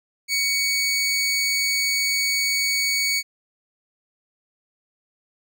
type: tone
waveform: 20% pulse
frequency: 2239 Hz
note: C#7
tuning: 17 cents sharp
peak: -15 dBFS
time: 0.28-3.23 s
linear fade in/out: 50 ms
effects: none